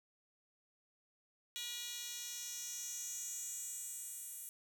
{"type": "tone with high-pass filter sweep", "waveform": "10% pulse", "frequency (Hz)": 481.1, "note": "B4", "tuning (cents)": -45, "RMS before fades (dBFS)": -45, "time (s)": [1.56, 4.49], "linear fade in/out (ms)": 0, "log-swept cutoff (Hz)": [3900, 9800], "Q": 3.1, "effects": []}